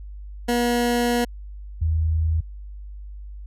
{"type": "tone pair in turn", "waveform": ["20% pulse", "sine"], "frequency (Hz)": [240, 80.09], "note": ["B3", "E2"], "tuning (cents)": [-49, -49], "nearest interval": "octave + perfect fifth", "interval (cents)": 1900, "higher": "first", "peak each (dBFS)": [-14, -18], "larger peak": "first", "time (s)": [[0.48, 1.25], [1.81, 2.41]], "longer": "first", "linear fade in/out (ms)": 10, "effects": ["added 50 Hz sine -34 dBFS peak until 3.46 s", "resampled to 32000 Hz"]}